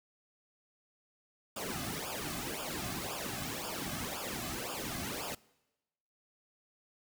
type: noise with flanger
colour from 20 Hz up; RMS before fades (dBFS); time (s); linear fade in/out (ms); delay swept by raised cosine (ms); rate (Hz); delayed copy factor
pink; -39; 1.56-5.35; 5; 0.49 to 2.19; 1.9; -0.9
effects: noise-tail reverb RT60 1.0 s tail -23 dB re dry